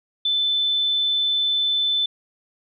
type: tone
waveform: sine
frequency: 3520 Hz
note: A7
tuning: in tune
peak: -18 dBFS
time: 0.25-2.06 s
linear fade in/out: 5 ms
effects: none